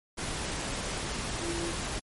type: tone in noise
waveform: sine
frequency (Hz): 339.5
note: F4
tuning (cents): -49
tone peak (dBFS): -34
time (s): 1.41-1.72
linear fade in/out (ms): 20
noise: pink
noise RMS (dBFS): -34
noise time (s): 0.17-2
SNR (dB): -3
effects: MP3 48 kbps